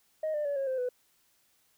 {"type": "tone with pitch steps", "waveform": "sine", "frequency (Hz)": [625, 597.1, 570.5, 545, 520.7, 497.5], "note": ["D#5", "D5", "C#5", "C#5", "C5", "B4"], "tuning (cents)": [8, 29, 50, -29, -8, 13], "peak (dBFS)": -27, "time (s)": [0.23, 0.89], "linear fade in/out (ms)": 5, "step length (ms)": 110, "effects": ["tanh soft clip ceiling -26 dBFS", "white hiss -69 dBFS RMS until 1.77 s"]}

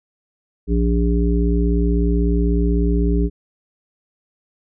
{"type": "harmonic tone", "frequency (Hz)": 58.1, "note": "A#1", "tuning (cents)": -5, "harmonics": [1, 3, 5, 7], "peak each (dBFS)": [-16, -21, -23, -24], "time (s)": [0.67, 3.3], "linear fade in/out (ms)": 50, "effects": []}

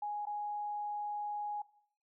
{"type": "tone with dropouts", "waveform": "sine", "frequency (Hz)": 830.6, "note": "G#5", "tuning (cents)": 0, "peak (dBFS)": -35, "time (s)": [0.02, 1.62], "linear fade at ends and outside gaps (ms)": 5, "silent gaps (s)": [0.255, 0.268], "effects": ["noise-tail reverb RT60 0.6 s tail -19 dB re dry"]}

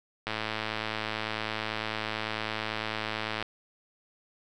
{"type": "click train", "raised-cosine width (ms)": 0.3, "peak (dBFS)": -15, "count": 345, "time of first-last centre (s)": [0.27, 3.426], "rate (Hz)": 109, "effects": []}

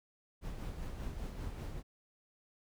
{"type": "noise with tremolo", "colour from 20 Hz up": "brown", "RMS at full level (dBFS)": -40, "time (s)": [0.41, 1.83], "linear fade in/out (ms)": 50, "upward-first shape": "sine", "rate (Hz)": 5.1, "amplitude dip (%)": 40, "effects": []}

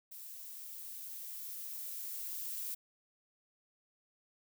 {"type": "noise with level ramp", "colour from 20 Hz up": "violet", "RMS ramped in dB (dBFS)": [-49, -40], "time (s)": [0.11, 2.75], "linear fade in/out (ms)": 10, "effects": []}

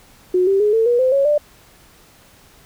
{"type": "tone with pitch steps", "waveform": "sine", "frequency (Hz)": [364.5, 390.7, 418.7, 448.8, 481, 515.5, 552.5, 592.1], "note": ["F#4", "G4", "G#4", "A4", "B4", "C5", "C#5", "D5"], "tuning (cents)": [-26, -6, 14, 34, -46, -26, -6, 14], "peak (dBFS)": -12, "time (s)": [0.34, 1.38], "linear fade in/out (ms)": 5, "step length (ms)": 130, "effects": ["pink hiss -49 dBFS RMS until 2.65 s"]}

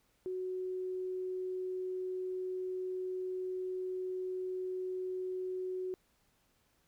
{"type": "tone", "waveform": "sine", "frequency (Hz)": 370, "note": "F#4", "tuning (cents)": 0, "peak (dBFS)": -35, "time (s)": [0.26, 5.94], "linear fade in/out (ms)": 0, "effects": ["pink hiss -73 dBFS RMS until 6.87 s"]}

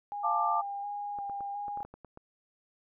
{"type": "tone with vibrato", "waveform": "sine", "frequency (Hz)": 811, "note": "G#5", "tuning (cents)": -41, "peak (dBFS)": -34, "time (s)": [0.12, 1.83], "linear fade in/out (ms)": 0, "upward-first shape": "square", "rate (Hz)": 1.4, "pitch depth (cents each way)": 17}
{"type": "chord", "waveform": "sine", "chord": "D minor", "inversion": "first", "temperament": "equal with one note detuned", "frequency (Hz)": [698.5, 880, 1185.6], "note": ["F5", "A5", "D6"], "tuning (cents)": [0, 0, 16], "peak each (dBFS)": [-33, -30, -29], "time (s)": [0.23, 0.62], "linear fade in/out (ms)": 20}
{"type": "clicks", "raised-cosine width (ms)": 1, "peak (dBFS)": -33, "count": 10, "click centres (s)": [1.187, 1.297, 1.407, 1.682, 1.774, 1.805, 1.85, 1.94, 2.047, 2.174]}
{"effects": []}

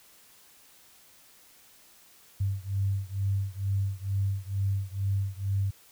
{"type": "beating tone pair", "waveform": "sine", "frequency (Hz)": [97.3, 99.5], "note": ["G2", "G2"], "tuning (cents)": [-12, 26], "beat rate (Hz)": 2.2, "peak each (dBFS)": [-29, -30], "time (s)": [2.4, 5.71], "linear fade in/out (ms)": 10, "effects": ["white hiss -57 dBFS RMS until 5.91 s"]}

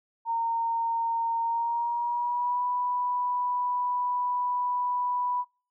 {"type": "tone with pitch glide", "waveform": "sine", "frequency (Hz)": [920, 986], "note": ["A#5", "B5"], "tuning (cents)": [-23, -3], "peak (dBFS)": -25, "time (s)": [0.25, 5.45], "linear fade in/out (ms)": 50, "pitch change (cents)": 120, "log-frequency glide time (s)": [1.41, 2.64], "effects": ["noise-tail reverb RT60 0.4 s tail -24 dB re dry"]}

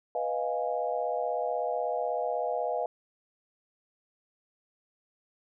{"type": "chord", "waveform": "sine", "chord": "F half-diminished seventh", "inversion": "second", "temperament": "equal", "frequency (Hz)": [493.9, 622.3, 698.5, 830.6], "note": ["Cb5", "Eb5", "F5", "Ab5"], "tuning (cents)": [0, 0, 0, 0], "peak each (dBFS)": [-33, -33, -32, -36], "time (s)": [0.15, 2.86], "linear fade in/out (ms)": 2, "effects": []}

